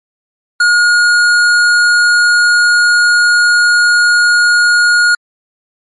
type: tone with tanh clipping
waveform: sine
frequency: 1435 Hz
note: F6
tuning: 47 cents sharp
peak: -8 dBFS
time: 0.6-5.15 s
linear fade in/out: 5 ms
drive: 15 dB
effects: MP3 48 kbps